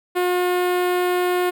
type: tone with notch filter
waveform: sawtooth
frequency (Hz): 359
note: F4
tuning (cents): +48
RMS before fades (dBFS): -20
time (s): 0.15-1.51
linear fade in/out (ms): 20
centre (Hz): 5900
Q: 0.69
effects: none